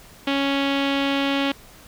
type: tone with low-pass filter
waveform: sawtooth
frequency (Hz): 277.2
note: C#4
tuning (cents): 0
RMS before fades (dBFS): -22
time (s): 0.27-1.52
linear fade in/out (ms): 5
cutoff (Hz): 3200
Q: 3.2
effects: pink hiss -47 dBFS RMS until 1.87 s